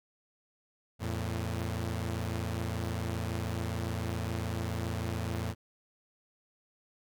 sawtooth tone pair together, 85.23 / 112.3 Hz, F2 / A2, -42 / +36 cents, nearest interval perfect fourth, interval 478 cents, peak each -31 / -31 dBFS, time 0.99-5.55 s, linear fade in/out 50 ms, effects none

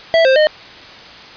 square tone with pitch steps, 658 / 527 / 613 Hz, E5 / C5 / D#5, -3 / +12 / -26 cents, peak -9 dBFS, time 0.14-0.47 s, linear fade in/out 0 ms, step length 110 ms, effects white hiss -36 dBFS RMS until 1.36 s + resampled to 11025 Hz

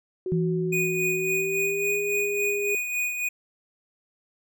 sine tone with pitch glide, 370 to 408.2 Hz, F#4 to G#4, 0 to -30 cents, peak -26 dBFS, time 0.26-2.75 s, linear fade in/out 2 ms, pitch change +170 cents, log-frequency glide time 1.11-1.96 s
sine tone with exponential decay, 166.2 Hz, E3, 15 cents sharp, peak -21 dBFS, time 0.32-2.76 s, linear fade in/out 0 ms, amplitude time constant 530 ms
square tone with tremolo, 2472 Hz, D#7, 12 cents flat, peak -24 dBFS, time 0.72-3.29 s, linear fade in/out 10 ms, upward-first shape sine, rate 3.6 Hz, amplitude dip 50%
effects none

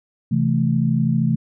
sine chord, A minor, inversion first, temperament just, 132 / 165 / 220 Hz, C3 / E3 / A3, +16 / +2 / 0 cents, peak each -20 dBFS, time 0.31-1.36 s, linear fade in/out 10 ms, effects none

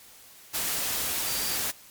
sine tone in noise, 4700 Hz, D8, 1 cent sharp, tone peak -36 dBFS, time 1.26-1.57 s, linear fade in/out 20 ms, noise white, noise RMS -29 dBFS, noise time 0.53-1.72 s, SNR -10 dB, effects white hiss -51 dBFS RMS until 1.9 s + MP3 96 kbps

